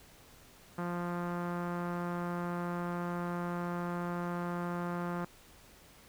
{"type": "tone with low-pass filter", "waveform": "sawtooth", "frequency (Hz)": 174.61, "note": "F3", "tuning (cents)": 0, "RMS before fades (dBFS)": -36, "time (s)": [0.78, 5.25], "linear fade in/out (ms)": 5, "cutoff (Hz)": 1300, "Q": 2.2, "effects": ["pink hiss -58 dBFS RMS until 6.08 s"]}